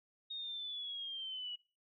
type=linear sweep; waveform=sine; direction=down; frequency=3729 to 2912 Hz; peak=-40 dBFS; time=0.3-1.56 s; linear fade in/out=10 ms; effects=noise-tail reverb RT60 0.4 s tail -25 dB re dry

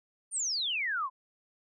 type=exponential sweep; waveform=sine; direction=down; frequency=9397 to 987.8 Hz; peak=-29 dBFS; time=0.31-1.1 s; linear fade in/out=50 ms; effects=none

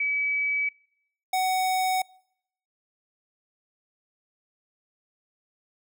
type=tone pair in turn; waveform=sine / square; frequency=2286 / 747.6 Hz; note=D7 / F#5; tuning=-47 / +18 cents; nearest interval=octave + perfect fifth; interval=1935 cents; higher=first; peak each=-23 dBFS; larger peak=neither; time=0-0.69 / 1.33-2.02 s; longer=neither; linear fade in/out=5 ms; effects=noise-tail reverb RT60 0.7 s tail -25 dB re dry

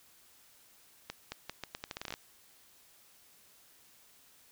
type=accelerating click train; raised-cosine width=0.2 ms; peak=-21 dBFS; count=14; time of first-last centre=1.1-2.14 s; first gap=220 ms; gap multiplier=0.8; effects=white hiss -62 dBFS RMS until 4.51 s

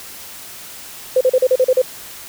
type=tone bursts; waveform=sine; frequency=512 Hz; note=C5; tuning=38 cents flat; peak=-9 dBFS; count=8; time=1.16-1.818 s; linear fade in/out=5 ms; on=49 ms; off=38 ms; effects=white hiss -35 dBFS RMS until 2.28 s

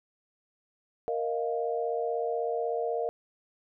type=chord; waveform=sine; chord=Bb suspended fourth; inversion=none; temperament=equal; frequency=466.2 / 622.3 / 698.5 Hz; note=Bb4 / Eb5 / F5; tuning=0 / 0 / 0 cents; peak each=-30 / -34 / -33 dBFS; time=1.08-3.09 s; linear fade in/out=0 ms; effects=none

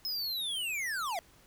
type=linear sweep; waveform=square; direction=down; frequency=5200 to 638 Hz; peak=-33 dBFS; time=0.05-1.19 s; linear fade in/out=0 ms; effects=pink hiss -61 dBFS RMS until 1.46 s

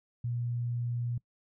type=tone; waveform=sine; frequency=120 Hz; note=B2; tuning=49 cents flat; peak=-30 dBFS; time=0.24-1.18 s; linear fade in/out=5 ms; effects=noise-tail reverb RT60 0.1 s tail -23 dB re dry

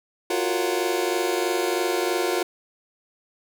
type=chord; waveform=sawtooth; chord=Gb major seventh; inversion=third; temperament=just; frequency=346.9 / 370 / 462.5 / 555 Hz; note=F4 / Gb4 / Bb4 / Db5; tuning=-12 / 0 / -14 / +2 cents; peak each=-22 / -22 / -24 / -28 dBFS; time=0.3-2.43 s; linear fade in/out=5 ms; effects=none

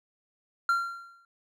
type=tone with exponential decay; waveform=triangle; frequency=1378 Hz; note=F6; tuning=24 cents flat; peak=-18 dBFS; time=0.69-1.25 s; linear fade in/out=2 ms; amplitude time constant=120 ms; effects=none

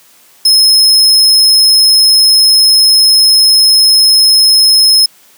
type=tone; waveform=40% pulse; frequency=5170 Hz; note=E8; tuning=34 cents flat; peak=-3 dBFS; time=0.45-5.06 s; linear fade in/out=5 ms; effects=white hiss -44 dBFS RMS until 5.37 s + high-pass 150 Hz 12 dB/octave

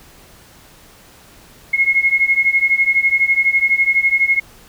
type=beating tone pair; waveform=sine; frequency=2157 / 2169 Hz; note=C#7 / C#7; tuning=-48 / -38 cents; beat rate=12 Hz; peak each=-16 / -14 dBFS; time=1.73-4.4 s; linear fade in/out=10 ms; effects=pink hiss -45 dBFS RMS until 4.68 s

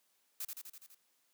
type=noise with echo; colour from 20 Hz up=blue; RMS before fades=-40 dBFS; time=0.4-0.45 s; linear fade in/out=5 ms; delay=83 ms; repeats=6; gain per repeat=-3 dB; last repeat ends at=0.948 s; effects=white hiss -75 dBFS RMS until 1.33 s + high-pass 200 Hz 12 dB/octave

